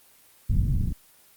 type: low-pass noise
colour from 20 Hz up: pink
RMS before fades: -23 dBFS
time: 0.49-0.93 s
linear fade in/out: 10 ms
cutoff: 180 Hz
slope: 24 dB/octave
effects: white hiss -56 dBFS RMS until 1.36 s + Opus 24 kbps